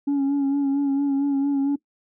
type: tone with vibrato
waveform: sine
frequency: 279.1 Hz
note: C#4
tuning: 12 cents sharp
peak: -16 dBFS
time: 0.07-1.76 s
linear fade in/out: 10 ms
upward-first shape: sine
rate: 4.4 Hz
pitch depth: 35 cents each way
effects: noise-tail reverb RT60 0.1 s tail -20 dB re dry + tanh soft clip ceiling -18 dBFS